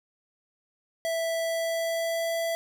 square tone with pitch glide, 659.3 to 665 Hz, E5 to E5, 0 to +15 cents, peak -27 dBFS, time 1.05-2.55 s, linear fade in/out 0 ms, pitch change +15 cents, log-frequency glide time 1.43-2.34 s, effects none

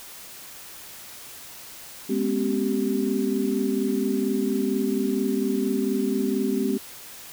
sine tone cluster, 206.5 / 244.6 / 268.9 / 386.5 Hz, G#3 / B3 / C4 / G4, -10 / -16 / +47 / -24 cents, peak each -27 dBFS, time 2.09-6.78 s, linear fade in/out 10 ms, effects white hiss -42 dBFS RMS until 7.32 s

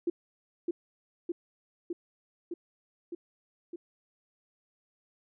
sine tone with echo, 344.6 Hz, F4, 23 cents flat, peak -25 dBFS, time 0.07-0.1 s, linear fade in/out 5 ms, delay 610 ms, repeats 6, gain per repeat -2 dB, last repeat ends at 3.76 s, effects none

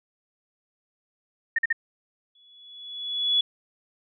sine tone bursts, 1832 Hz, A#6, 31 cents flat, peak -19 dBFS, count 3, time 1.56-1.728 s, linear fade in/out 5 ms, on 26 ms, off 45 ms
sine tone with exponential growth, 3400 Hz, G#7, 40 cents sharp, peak -17 dBFS, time 2.35-3.41 s, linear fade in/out 5 ms, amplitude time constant 230 ms
effects none

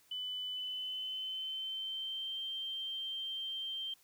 sine tone with pitch glide, 3000 to 3146 Hz, F#7 to G7, +23 to +6 cents, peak -37 dBFS, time 0.11-3.94 s, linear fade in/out 5 ms, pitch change +83 cents, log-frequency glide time 0.53-2.4 s, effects white hiss -67 dBFS RMS until 4.03 s

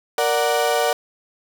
35% pulse chord, Bb augmented, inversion none, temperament equal, 466.2 / 587.3 / 740 Hz, Bb4 / D5 / F#5, 0 / 0 / 0 cents, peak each -20 dBFS, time 0.18-0.93 s, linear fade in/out 2 ms, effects none

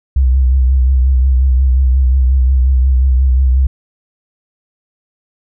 sine tone with vibrato, 64.7 Hz, C2, 19 cents flat, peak -7 dBFS, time 0.16-3.67 s, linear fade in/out 5 ms, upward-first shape triangle, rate 5.6 Hz, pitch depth 73 cents each way, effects none

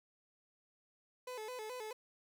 30% pulse tone with vibrato, 466.2 Hz, A#4, in tune, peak -40 dBFS, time 1.27-1.93 s, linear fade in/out 5 ms, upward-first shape square, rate 4.7 Hz, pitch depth 130 cents each way, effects none

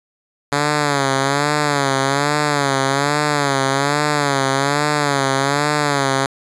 5% pulse tone with vibrato, 141.9 Hz, C#3, 41 cents sharp, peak -4 dBFS, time 0.52-6.26 s, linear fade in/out 2 ms, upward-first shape sine, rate 1.2 Hz, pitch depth 89 cents each way, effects resampled to 22050 Hz

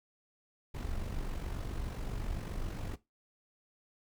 brown noise with amplitude modulation, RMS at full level -35 dBFS, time 0.74-2.96 s, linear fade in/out 10 ms, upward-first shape sine, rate 47.4 Hz, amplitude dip 55%, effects noise-tail reverb RT60 0.2 s tail -17 dB re dry

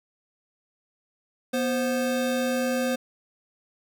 square tone pair together, 243.7 / 522.4 Hz, B3 / C5, -23 / -3 cents, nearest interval octave + minor second, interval 1320 cents, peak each -27 dBFS, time 1.53-2.96 s, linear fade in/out 10 ms, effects none

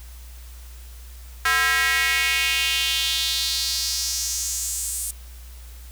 square tone with high-pass filter sweep, 146.83 Hz, D3, in tune, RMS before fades -23 dBFS, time 1.45-5.11 s, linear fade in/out 5 ms, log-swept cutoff 1500 to 9000 Hz, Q 2.9, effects added 60 Hz sine -38 dBFS peak until 5.91 s + white hiss -49 dBFS RMS until 5.91 s

